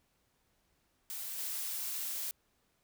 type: noise with level steps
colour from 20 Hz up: blue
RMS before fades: -41 / -38 dBFS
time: 1.1-2.31 s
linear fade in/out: 0 ms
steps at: 1.38 s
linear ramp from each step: 5 ms
effects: pink hiss -75 dBFS RMS until 2.83 s